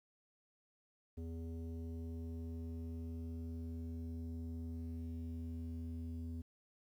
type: tone with low-pass filter sweep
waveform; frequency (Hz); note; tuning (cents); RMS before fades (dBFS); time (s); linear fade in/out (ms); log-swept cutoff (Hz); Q
square; 82.41; E2; 0; -44; 1.17-6.42; 10; 360 to 240; 2
effects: 12-bit